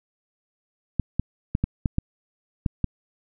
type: clicks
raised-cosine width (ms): 5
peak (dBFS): -9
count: 8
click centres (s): 0.997 / 1.196 / 1.551 / 1.64 / 1.858 / 1.984 / 2.662 / 2.843
effects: none